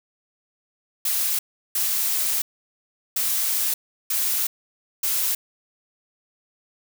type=noise bursts at uneven times; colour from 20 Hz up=blue; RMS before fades=-23 dBFS; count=5; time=1.05-1.39 / 1.75-2.42 / 3.16-3.74 / 4.1-4.47 / 5.03-5.35 s; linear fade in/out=5 ms; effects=none